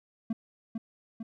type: tone with echo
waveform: triangle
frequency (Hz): 225.6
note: A3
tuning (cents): +44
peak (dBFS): -25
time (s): 0.3-0.33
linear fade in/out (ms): 5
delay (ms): 450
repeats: 2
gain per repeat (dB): -4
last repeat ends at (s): 1.23
effects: none